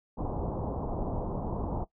pink low-pass noise, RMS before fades -33 dBFS, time 0.17-1.85 s, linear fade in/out 20 ms, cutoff 990 Hz, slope 48 dB/octave, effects noise-tail reverb RT60 0.1 s tail -18 dB re dry

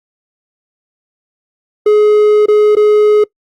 triangle tone with dropouts, 421.5 Hz, G#4, 26 cents sharp, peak -3 dBFS, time 1.86-3.24 s, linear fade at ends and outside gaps 5 ms, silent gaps 2.459-2.483 / 2.753-2.767 s, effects noise-tail reverb RT60 0.1 s tail -23 dB re dry + Opus 32 kbps

